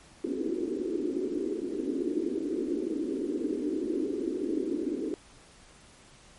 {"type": "band-pass noise", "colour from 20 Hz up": "pink", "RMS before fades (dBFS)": -31, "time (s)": [0.24, 5.14], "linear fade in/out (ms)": 0, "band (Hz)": [270, 400], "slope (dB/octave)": 48, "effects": ["pink hiss -55 dBFS RMS until 6.38 s", "MP3 48 kbps"]}